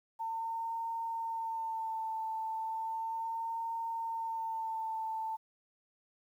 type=tone with vibrato; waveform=sine; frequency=900 Hz; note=A5; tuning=39 cents sharp; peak=-34 dBFS; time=0.19-5.37 s; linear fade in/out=20 ms; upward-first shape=sine; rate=0.35 Hz; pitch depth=26 cents each way; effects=11-bit